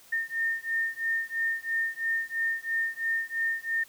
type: beating tone pair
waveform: sine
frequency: 1819 / 1822 Hz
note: A#6 / A#6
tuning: -43 / -40 cents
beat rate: 3 Hz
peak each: -30 dBFS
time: 0.12-3.84 s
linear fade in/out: 10 ms
effects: white hiss -55 dBFS RMS until 3.88 s